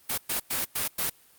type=noise bursts at uneven times; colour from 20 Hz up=white; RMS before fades=-28 dBFS; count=5; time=0.09-0.18 / 0.29-0.4 / 0.5-0.65 / 0.75-0.88 / 0.98-1.1 s; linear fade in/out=10 ms; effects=white hiss -58 dBFS RMS until 1.38 s + Opus 32 kbps